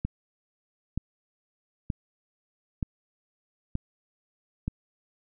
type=click train; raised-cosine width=5 ms; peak=-16 dBFS; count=6; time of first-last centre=0.05-4.68 s; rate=1.08 Hz; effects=none